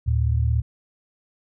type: tone pair together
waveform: sine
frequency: 75.49 / 113.1 Hz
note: D2 / A2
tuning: +48 / +48 cents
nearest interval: perfect fifth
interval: 700 cents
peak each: -20 / -21 dBFS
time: 0.06-0.62 s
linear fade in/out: 20 ms
effects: none